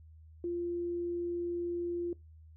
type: tone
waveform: sine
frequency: 346.8 Hz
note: F4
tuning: 12 cents flat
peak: -32 dBFS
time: 0.44-2.13 s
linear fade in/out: 2 ms
effects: noise-tail reverb RT60 0.2 s tail -22 dB re dry + added 79 Hz sine -52 dBFS peak until 2.56 s